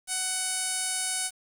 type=tone with low-pass filter; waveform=5% pulse; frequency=746 Hz; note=F#5; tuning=14 cents sharp; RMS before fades=-30 dBFS; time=0.07-1.31 s; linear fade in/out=50 ms; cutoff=10000 Hz; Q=5.2; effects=8-bit